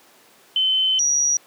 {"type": "tone pair in turn", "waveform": "sine", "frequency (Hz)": [3061, 5778], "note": ["G7", "F#8"], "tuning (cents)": [-42, -42], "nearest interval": "major seventh", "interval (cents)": 1100, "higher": "second", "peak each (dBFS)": [-16, -16], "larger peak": "neither", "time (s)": [[0.56, 0.99], [0.99, 1.37]], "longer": "first", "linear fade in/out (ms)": 2, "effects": ["pink hiss -52 dBFS RMS until 1.46 s", "high-pass 300 Hz 12 dB/octave"]}